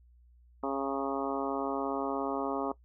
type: harmonic tone with a mistuned harmonic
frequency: 137.2 Hz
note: C#3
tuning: 17 cents flat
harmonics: 2 / 3 / 4 / 5 / 6 / 7 / 8 / 9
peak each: -35 / -37 / -38 / -39 / -40 / -40 / -41 / -42 dBFS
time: 0.63-2.72 s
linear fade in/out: 5 ms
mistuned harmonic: 7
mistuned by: -21 cents
effects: noise-tail reverb RT60 0.1 s tail -18 dB re dry + added 60 Hz sine -57 dBFS peak until 2.84 s